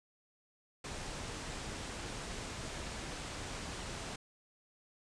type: low-pass noise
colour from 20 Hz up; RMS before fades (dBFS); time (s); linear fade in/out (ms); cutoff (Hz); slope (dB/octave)
pink; -43; 0.84-4.16; 5; 9100; 48
effects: none